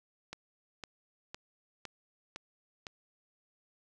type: click train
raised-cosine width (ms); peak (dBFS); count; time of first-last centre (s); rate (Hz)
0.2; -24; 6; 0.33-2.868; 1.97
effects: none